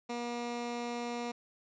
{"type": "tone", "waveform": "15% pulse", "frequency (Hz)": 239.1, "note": "A#3", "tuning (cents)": 44, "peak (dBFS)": -29, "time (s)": [0.09, 1.32], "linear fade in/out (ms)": 10, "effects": ["resampled to 16000 Hz"]}